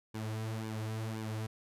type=tone with flanger; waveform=sawtooth; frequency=110 Hz; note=A2; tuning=in tune; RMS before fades=-38 dBFS; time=0.14-1.47 s; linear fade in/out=10 ms; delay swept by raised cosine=1.5 to 5.7 ms; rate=1.9 Hz; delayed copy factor=-0.7; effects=resampled to 32000 Hz